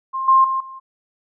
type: tone with level steps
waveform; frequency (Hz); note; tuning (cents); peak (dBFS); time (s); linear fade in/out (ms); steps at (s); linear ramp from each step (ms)
sine; 1059; C6; +21; -21 / -9 / -18 / -33; 0.13-0.8; 20; 0.28 / 0.44 / 0.6; 5
effects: none